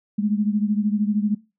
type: beating tone pair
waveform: sine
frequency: 205.8 / 218.8 Hz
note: G#3 / A3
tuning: -16 / -9 cents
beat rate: 13 Hz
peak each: -20 / -24 dBFS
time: 0.18-1.35 s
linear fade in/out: 10 ms
effects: noise-tail reverb RT60 0.3 s tail -23 dB re dry